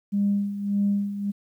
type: tone with tremolo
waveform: sine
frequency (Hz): 201.8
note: G#3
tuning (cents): -49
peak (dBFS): -18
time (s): 0.12-1.32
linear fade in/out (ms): 20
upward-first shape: sine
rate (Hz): 1.7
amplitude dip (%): 70
effects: tanh soft clip ceiling -14 dBFS + 10-bit